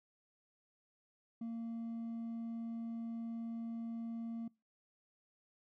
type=tone with hard clipping; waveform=sine; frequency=229.7 Hz; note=A#3; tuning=25 cents flat; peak=-40 dBFS; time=1.41-4.48 s; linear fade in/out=5 ms; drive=2 dB; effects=noise-tail reverb RT60 0.3 s tail -26 dB re dry